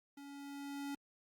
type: tone with level ramp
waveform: square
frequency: 281.7 Hz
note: C#4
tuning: 28 cents sharp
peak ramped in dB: -51 to -40 dBFS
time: 0.17-0.95 s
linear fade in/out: 5 ms
effects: Opus 48 kbps